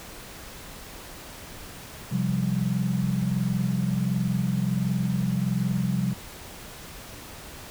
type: chord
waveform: sine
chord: C suspended fourth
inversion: none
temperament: equal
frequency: 130.81 / 174.61 / 196 Hz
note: C3 / F3 / G3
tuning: 0 / 0 / 0 cents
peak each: -27 dBFS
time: 2.11-6.14 s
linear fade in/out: 20 ms
effects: pink hiss -42 dBFS RMS until 7.7 s